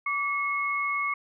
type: tone pair together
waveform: sine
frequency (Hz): 1152.6 / 2179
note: D6 / C#7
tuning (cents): -33 / -30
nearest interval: major seventh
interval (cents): 1103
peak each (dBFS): -28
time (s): 0.06-1.14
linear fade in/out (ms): 5
effects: none